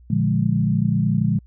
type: chord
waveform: sine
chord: Bb dominant seventh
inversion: none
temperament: equal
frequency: 116.54 / 146.83 / 174.61 / 207.7 Hz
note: Bb2 / D3 / F3 / Ab3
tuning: 0 / 0 / 0 / 0 cents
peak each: -22 dBFS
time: 0.1-1.39 s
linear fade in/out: 5 ms
effects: added 60 Hz sine -45 dBFS peak until 1.46 s